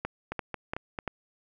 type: two click trains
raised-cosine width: 0.5 ms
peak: -18 / -16 dBFS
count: 4 / 4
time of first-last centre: 0.32-0.988 / 0.05-1.077 s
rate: 4.49 / 2.92 Hz
effects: none